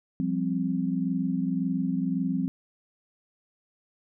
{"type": "chord", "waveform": "sine", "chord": "F suspended second", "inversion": "none", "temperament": "just", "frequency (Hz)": [174.61, 196.44, 261.9], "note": ["F3", "G3", "C4"], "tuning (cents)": [0, 4, 2], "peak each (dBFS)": [-29, -30, -28], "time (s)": [0.2, 2.48], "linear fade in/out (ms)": 0, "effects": []}